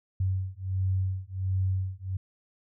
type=beating tone pair; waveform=sine; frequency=93.7 / 95.1 Hz; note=F#2 / F#2; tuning=+22 / +48 cents; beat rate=1.4 Hz; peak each=-29 dBFS; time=0.2-2.17 s; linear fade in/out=5 ms; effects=none